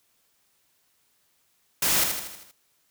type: noise with echo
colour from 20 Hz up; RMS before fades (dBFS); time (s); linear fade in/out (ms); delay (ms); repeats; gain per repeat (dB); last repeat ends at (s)
white; -23; 1.82-2.04; 5; 79; 6; -5; 2.514
effects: white hiss -68 dBFS RMS until 2.9 s